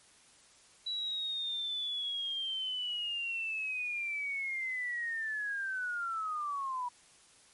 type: linear sweep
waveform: sine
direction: down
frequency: 3941 to 965 Hz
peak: -33 dBFS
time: 0.86-6.89 s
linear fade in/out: 10 ms
effects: white hiss -61 dBFS RMS until 7.53 s + MP3 48 kbps